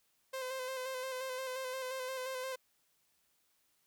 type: tone with vibrato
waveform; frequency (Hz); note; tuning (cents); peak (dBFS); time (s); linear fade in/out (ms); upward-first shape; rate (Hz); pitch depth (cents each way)
sawtooth; 518; C5; -17; -34; 0.33-2.56; 10; square; 5.7; 28
effects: white hiss -75 dBFS RMS until 3.86 s